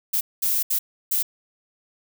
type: noise bursts at uneven times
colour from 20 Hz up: violet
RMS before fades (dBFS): -22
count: 4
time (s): 0.13-0.21 / 0.42-0.63 / 0.7-0.79 / 1.11-1.23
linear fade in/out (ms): 10
effects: none